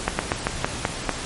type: slowing click train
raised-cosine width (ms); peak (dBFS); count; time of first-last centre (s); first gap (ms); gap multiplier
0.5; -4; 7; 0.08-1.093; 110; 1.17
effects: pink hiss -31 dBFS RMS until 1.25 s + MP3 48 kbps